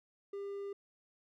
triangle tone, 399.6 Hz, G4, 33 cents sharp, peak -37 dBFS, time 0.33-0.73 s, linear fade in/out 5 ms, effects none

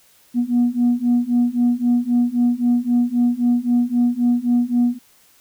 sine beating tone pair, 239.9 / 243.7 Hz, A#3 / B3, +50 / -23 cents, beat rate 3.8 Hz, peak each -17 / -16 dBFS, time 0.34-4.99 s, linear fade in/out 50 ms, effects tanh soft clip ceiling -10 dBFS + white hiss -54 dBFS RMS until 5.4 s

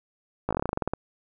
slowing click train, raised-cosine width 1 ms, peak -12 dBFS, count 14, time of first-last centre 0.49-0.936 s, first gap 17 ms, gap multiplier 1.11, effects none

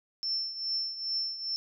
sine tone with tremolo, 5360 Hz, E8, 28 cents sharp, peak -27 dBFS, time 0.23-1.56 s, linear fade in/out 0 ms, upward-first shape triangle, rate 2.4 Hz, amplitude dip 75%, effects none

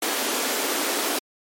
pink high-pass noise, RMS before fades -25 dBFS, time 0.02-1.19 s, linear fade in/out 5 ms, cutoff 250 Hz, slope 48 dB/octave, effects MP3 64 kbps

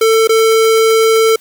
square tone with dropouts, 446.1 Hz, A4, 24 cents sharp, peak -8 dBFS, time 0.01-1.36 s, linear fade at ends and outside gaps 5 ms, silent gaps 0.274-0.292 s, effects white hiss -45 dBFS RMS until 1.4 s

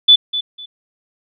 sine tone with echo, 3479 Hz, A7, 20 cents flat, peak -4 dBFS, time 0.08-0.16 s, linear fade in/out 10 ms, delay 250 ms, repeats 2, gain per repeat -13 dB, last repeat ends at 0.66 s, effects none

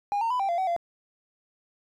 triangle tone with pitch steps, 814 / 914 / 998 / 784 / 688 / 756 / 687 Hz, G#5 / A#5 / B5 / G5 / F5 / F#5 / F5, -35 / -34 / +18 / 0 / -26 / +37 / -29 cents, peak -21 dBFS, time 0.12-0.764 s, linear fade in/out 0 ms, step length 92 ms, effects tanh soft clip ceiling -18 dBFS

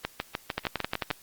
two click trains, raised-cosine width 0.3 ms, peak -11 / -12 dBFS, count 7 / 8, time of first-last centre 0.58-1.111 / 0.05-1.104 s, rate 11.3 / 6.64 Hz, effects white hiss -55 dBFS RMS until 1.22 s + Opus 48 kbps

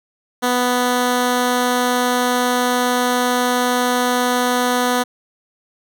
10% pulse tone, 247.4 Hz, B3, 3 cents sharp, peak -7 dBFS, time 0.42-5.04 s, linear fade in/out 20 ms, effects none

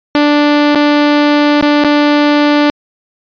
sawtooth tone with dropouts, 293.7 Hz, D4, in tune, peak -3 dBFS, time 0.15-2.7 s, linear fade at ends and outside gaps 0 ms, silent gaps 0.748-0.757 / 1.612-1.626 / 1.838-1.847 s, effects resampled to 11025 Hz

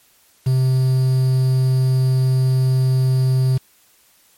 triangle tone with quantisation, 130 Hz, C3, 11 cents flat, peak -11 dBFS, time 0.46-3.58 s, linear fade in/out 10 ms, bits 6, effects white hiss -55 dBFS RMS until 4.37 s + MP3 64 kbps

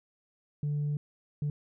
sine tone bursts at uneven times, 146.83 Hz, D3, in tune, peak -26 dBFS, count 2, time 0.63-0.97 / 1.42-1.5 s, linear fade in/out 2 ms, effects tanh soft clip ceiling -26 dBFS

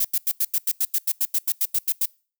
violet noise bursts, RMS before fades -21 dBFS, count 16, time 0-2.057 s, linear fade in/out 5 ms, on 47 ms, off 87 ms, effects noise-tail reverb RT60 0.4 s tail -26 dB re dry

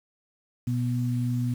sine tone pair together, 122.09 / 245.6 Hz, B2 / B3, -19 / -9 cents, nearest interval octave, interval 1210 cents, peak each -25 / -29 dBFS, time 0.67-1.54 s, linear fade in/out 5 ms, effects 8-bit

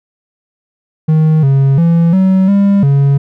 triangle tone with pitch steps, 156.9 / 136.6 / 167.9 / 189.2 / 199.5 / 139.6 Hz, D#3 / C#3 / E3 / F#3 / G3 / C#3, +15 / -25 / +32 / +39 / +31 / +13 cents, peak -4 dBFS, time 1.08-3.18 s, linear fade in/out 10 ms, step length 350 ms, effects none

